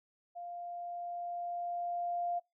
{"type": "tone with level ramp", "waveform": "sine", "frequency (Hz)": 698.5, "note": "F5", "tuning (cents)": 0, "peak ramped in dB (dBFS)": [-41, -31], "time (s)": [0.35, 2.4], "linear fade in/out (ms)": 20, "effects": ["noise-tail reverb RT60 0.2 s tail -24 dB re dry"]}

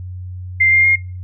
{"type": "tone with pitch steps", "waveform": "sine", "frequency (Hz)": [2093, 2112, 2132], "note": ["C7", "C7", "C7"], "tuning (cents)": [0, 16, 32], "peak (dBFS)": -9, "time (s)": [0.6, 0.96], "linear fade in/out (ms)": 10, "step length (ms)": 120, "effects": ["noise-tail reverb RT60 0.4 s tail -23 dB re dry", "added 91 Hz sine -26 dBFS peak until 1.23 s"]}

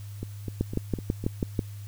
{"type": "two click trains", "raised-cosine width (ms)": 3, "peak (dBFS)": [-20, -12], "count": [5, 7], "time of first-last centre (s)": [[0.23, 1.24], [0.61, 1.592]], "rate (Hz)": [3.96, 6.11], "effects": ["added 102 Hz sine -37 dBFS peak until 1.87 s", "white hiss -54 dBFS RMS until 1.87 s"]}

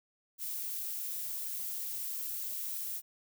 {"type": "noise", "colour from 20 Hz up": "violet", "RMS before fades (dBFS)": -38, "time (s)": [0.38, 3.02], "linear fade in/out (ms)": 50, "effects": []}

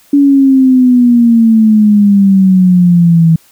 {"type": "exponential sweep", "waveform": "sine", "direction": "down", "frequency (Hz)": [286.3, 161.4], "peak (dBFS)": -3, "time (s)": [0.13, 3.36], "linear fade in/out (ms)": 5, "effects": ["white hiss -46 dBFS RMS until 3.51 s"]}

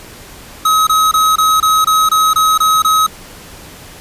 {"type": "tone bursts", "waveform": "square", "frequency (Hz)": 1274, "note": "D#6", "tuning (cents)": 41, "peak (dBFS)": -9, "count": 10, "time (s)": [0.65, 3.066], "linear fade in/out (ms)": 5, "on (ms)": 220, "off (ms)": 24, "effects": ["pink hiss -35 dBFS RMS until 4 s", "resampled to 32000 Hz"]}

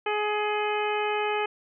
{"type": "harmonic tone with a mistuned harmonic", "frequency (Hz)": 420, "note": "G#4", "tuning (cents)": 19, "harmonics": [1, 2, 3, 4, 5, 6, 7], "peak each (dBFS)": [-28, -29, -34, -37, -37, -34, -39], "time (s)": [0.06, 1.46], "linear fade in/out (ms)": 5, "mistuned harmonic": 7, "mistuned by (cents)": 43, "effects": []}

